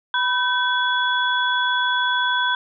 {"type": "tone cluster", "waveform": "sine", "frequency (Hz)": [987, 1534, 3388], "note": ["B5", "G6", "G#7"], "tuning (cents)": [-1, -38, 34], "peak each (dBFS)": [-22, -21, -24], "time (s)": [0.14, 2.55], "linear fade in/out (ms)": 2, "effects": []}